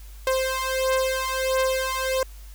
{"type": "beating tone pair", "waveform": "sawtooth", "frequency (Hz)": [523, 524.5], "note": ["C5", "C5"], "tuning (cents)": [-1, 4], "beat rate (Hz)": 1.5, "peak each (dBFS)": -21, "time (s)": [0.27, 2.23], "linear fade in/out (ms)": 2, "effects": ["added 50 Hz sine -39 dBFS peak until 2.54 s", "white hiss -52 dBFS RMS until 2.54 s"]}